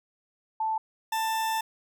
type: tone pair in turn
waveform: sine / 40% pulse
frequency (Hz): 880 / 887.7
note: A5 / A5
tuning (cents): 0 / +15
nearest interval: unison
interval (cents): 15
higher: second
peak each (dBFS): -25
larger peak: neither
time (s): 0.6-0.78 / 1.12-1.61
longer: second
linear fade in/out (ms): 5
effects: none